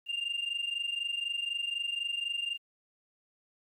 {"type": "tone pair together", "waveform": "sine", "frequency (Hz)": [2784, 2808], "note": ["F7", "F7"], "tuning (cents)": [-6, 9], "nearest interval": "unison", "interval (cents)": 15, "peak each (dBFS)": [-33, -32], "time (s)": [0.06, 2.58], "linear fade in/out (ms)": 50, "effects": ["tanh soft clip ceiling -28 dBFS", "11-bit"]}